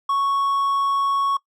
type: tone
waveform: triangle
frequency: 1108.7 Hz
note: C#6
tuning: in tune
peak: -16 dBFS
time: 0.09-1.37 s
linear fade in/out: 5 ms
effects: noise-tail reverb RT60 0.1 s tail -22 dB re dry